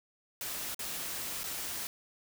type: noise with dropouts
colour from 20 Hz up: white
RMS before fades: -38 dBFS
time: 0.41-1.87 s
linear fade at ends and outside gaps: 1 ms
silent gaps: 0.746-0.792 / 1.434-1.44 s
effects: none